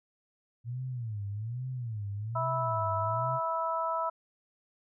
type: tone with vibrato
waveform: sine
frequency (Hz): 114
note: A#2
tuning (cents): -38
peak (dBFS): -33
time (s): 0.64-3.4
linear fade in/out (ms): 50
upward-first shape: sine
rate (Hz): 1.2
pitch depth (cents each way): 220
type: harmonic tone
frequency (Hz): 327.4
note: E4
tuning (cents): -12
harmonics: 2 / 3 / 4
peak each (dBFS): -34 / -32 / -33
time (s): 2.35-4.1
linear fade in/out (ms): 10
effects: none